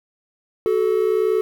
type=tone pair together; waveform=triangle; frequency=374.7 / 435.3 Hz; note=F#4 / A4; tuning=+22 / -19 cents; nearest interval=minor third; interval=259 cents; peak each=-18 / -16 dBFS; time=0.66-1.41 s; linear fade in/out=0 ms; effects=8-bit